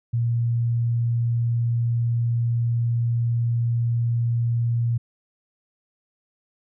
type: tone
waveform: sine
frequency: 117.7 Hz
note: A#2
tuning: 17 cents sharp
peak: -19 dBFS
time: 0.13-4.98 s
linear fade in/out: 10 ms
effects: none